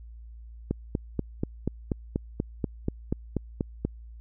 click train, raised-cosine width 3 ms, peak -13 dBFS, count 14, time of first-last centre 0.71-3.85 s, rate 4.14 Hz, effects added 57 Hz sine -42 dBFS peak until 4.2 s

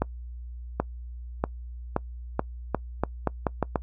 accelerating click train, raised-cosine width 1 ms, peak -9 dBFS, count 11, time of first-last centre 0.02-3.758 s, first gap 780 ms, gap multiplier 0.82, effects noise-tail reverb RT60 0.1 s tail -24 dB re dry + added 60 Hz sine -36 dBFS peak until 3.82 s

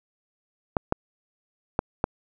clicks, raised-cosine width 1 ms, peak -7 dBFS, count 4, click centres 0.768 / 0.924 / 1.791 / 2.041 s, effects none

